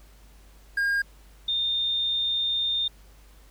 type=tone pair in turn; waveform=triangle / sine; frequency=1618 / 3632 Hz; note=G#6 / A#7; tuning=-46 / -46 cents; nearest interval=octave + major second; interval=1400 cents; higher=second; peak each=-20 / -23 dBFS; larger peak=first; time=0.77-1.02 / 1.48-2.88 s; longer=second; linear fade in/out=5 ms; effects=added 50 Hz sine -50 dBFS peak until 3.5 s + pink hiss -58 dBFS RMS until 3.5 s